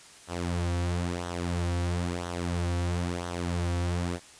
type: tone with flanger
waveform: sawtooth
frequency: 87.31 Hz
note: F2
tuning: in tune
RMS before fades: -30 dBFS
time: 0.27-4.2 s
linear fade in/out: 50 ms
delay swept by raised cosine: 0.41 to 4.91 ms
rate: 1 Hz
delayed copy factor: -0.65
effects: white hiss -51 dBFS RMS until 4.39 s + resampled to 22050 Hz